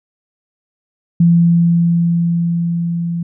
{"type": "tone with level ramp", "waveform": "sine", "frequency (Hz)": 170, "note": "F3", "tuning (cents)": -46, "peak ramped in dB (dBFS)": [-6, -17], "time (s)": [1.2, 3.23], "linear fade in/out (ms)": 5, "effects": []}